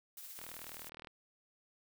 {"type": "noise with tremolo", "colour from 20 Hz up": "blue", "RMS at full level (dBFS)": -48, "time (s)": [0.17, 0.89], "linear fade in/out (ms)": 2, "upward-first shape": "triangle", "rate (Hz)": 16, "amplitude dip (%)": 40}
{"type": "click train", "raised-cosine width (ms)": 0.3, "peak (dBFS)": -32, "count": 28, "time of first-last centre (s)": [0.39, 1.072], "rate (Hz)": 39.6}
{"effects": []}